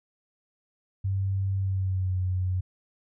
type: tone with pitch glide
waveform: sine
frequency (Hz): 96.9 to 92.04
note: G2 to F#2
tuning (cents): -20 to -9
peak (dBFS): -24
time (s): 1.04-2.61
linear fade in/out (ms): 10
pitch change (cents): -89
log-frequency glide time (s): 1.57-2.18
effects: none